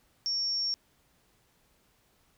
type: tone with amplitude modulation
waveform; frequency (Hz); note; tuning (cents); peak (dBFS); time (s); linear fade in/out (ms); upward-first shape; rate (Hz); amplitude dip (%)
sine; 5500; F8; -27; -26; 0.26-0.74; 0; sine; 199; 35
effects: pink hiss -68 dBFS RMS until 2.37 s